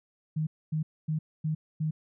sine tone bursts, 155.8 Hz, D#3, 3 cents sharp, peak -26 dBFS, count 5, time 0.36-1.91 s, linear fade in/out 10 ms, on 110 ms, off 250 ms, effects none

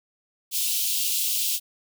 white high-pass noise, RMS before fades -25 dBFS, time 0.51-1.6 s, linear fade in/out 50 ms, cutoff 2700 Hz, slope 48 dB/octave, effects none

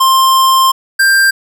square tone pair in turn, 1054 / 1585.2 Hz, C6 / G6, +12 / +19 cents, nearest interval perfect fifth, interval 707 cents, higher second, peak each -7 / -7 dBFS, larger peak neither, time 0-0.72 / 0.99-1.31 s, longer first, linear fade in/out 10 ms, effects none

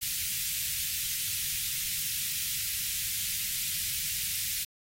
white band-stop noise, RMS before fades -32 dBFS, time 0.01-4.65 s, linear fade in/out 20 ms, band 150 to 2100 Hz, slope 24 dB/octave, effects AAC 48 kbps

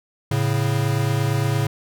square tone pair together, 110.56 / 139.3 Hz, A2 / C#3, +9 / +9 cents, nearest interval major third, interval 400 cents, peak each -22 dBFS, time 0.31-1.67 s, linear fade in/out 5 ms, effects none

